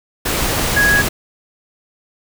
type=tone in noise; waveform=sine; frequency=1661.2 Hz; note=G#6; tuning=in tune; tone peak=-11 dBFS; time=0.76-1.02 s; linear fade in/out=10 ms; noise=pink; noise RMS=-18 dBFS; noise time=0.25-1.09 s; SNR=+4 dB; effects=none